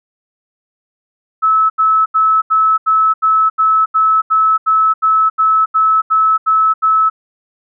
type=tone bursts; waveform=sine; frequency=1300 Hz; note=E6; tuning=24 cents flat; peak=-8 dBFS; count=16; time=1.42-7.1 s; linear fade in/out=20 ms; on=280 ms; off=80 ms; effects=none